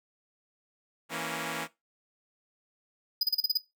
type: chord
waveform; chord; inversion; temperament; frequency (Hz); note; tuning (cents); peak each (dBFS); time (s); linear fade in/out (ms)
5% pulse; A# diminished; second; equal; 164.81 / 233.1 / 277.2; E3 / A#3 / C#4; 0 / 0 / 0; -26; 1.09-1.68; 50
type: tone bursts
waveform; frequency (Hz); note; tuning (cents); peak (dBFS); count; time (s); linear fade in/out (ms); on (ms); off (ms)
square; 4968; D#8; -3; -23; 7; 3.21-3.575; 5; 23; 34
effects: noise-tail reverb RT60 0.2 s tail -18 dB re dry